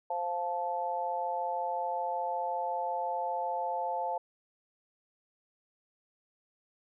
sine chord, F major, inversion second, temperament just, 523.8 / 698.5 / 873.1 Hz, C5 / F5 / A5, +2 / 0 / -14 cents, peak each -37 / -35 / -33 dBFS, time 0.1-4.18 s, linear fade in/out 5 ms, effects none

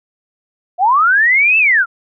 sine linear two-way sweep, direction up then down, 674 to 2675 to 1314 Hz, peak -8 dBFS, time 0.78-1.86 s, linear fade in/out 50 ms, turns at 1.58 s, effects none

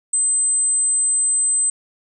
sine tone, 8160 Hz, C9, 44 cents flat, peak -15 dBFS, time 0.13-1.7 s, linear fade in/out 5 ms, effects none

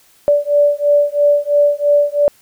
sine beating tone pair, 580 / 583 Hz, D5 / D5, -22 / -13 cents, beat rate 3 Hz, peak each -13 dBFS, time 0.28-2.28 s, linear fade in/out 0 ms, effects white hiss -51 dBFS RMS until 2.41 s

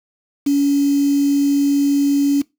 sine tone with quantisation, 282.4 Hz, C#4, 32 cents sharp, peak -12 dBFS, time 0.46-2.42 s, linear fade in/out 10 ms, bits 5, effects noise-tail reverb RT60 0.2 s tail -21 dB re dry

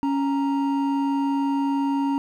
triangle tone pair together, 277 / 931.7 Hz, C#4 / A#5, -1 / -1 cents, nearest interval octave + major sixth, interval 2100 cents, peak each -19 / -26 dBFS, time 0.03-2.18 s, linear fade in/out 0 ms, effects none

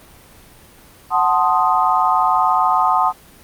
sine chord, F# diminished seventh, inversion none, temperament equal, 740 / 880 / 1046.5 / 1244.5 Hz, F#5 / A5 / C6 / Eb6, 0 / 0 / 0 / 0 cents, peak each -18 dBFS, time 1.1-3.13 s, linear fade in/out 50 ms, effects pink hiss -45 dBFS RMS until 3.43 s + Opus 32 kbps

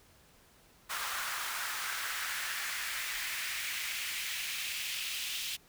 pink noise with high-pass filter sweep, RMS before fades -37 dBFS, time 0.89-5.57 s, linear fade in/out 20 ms, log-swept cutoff 1200 to 3000 Hz, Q 2.2, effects pink hiss -62 dBFS RMS until 5.68 s

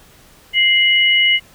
sine tone pair together, 2093 / 2930 Hz, C7 / F#7, 0 / -18 cents, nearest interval tritone, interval 582 cents, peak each -13 dBFS, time 0.53-1.4 s, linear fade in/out 50 ms, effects pink hiss -47 dBFS RMS until 1.54 s

